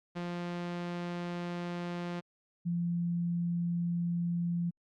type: tone pair in turn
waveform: sawtooth / sine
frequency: 174.6 / 172.2 Hz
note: F3 / F3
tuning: 0 / -24 cents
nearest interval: unison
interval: 24 cents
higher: first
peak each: -31 / -29 dBFS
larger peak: second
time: 0.15-2.21 / 2.65-4.71 s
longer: neither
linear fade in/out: 20 ms
effects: low-pass 4000 Hz 12 dB/octave + Opus 48 kbps